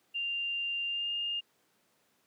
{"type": "tone with pitch glide", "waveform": "sine", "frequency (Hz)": [2790, 2822], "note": ["F7", "F7"], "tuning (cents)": [-2, 17], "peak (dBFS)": -31, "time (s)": [0.14, 1.41], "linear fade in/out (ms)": 20, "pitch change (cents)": 19, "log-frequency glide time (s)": [0.87, 1.11], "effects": ["pink hiss -71 dBFS RMS until 2.26 s", "high-pass 200 Hz 12 dB/octave"]}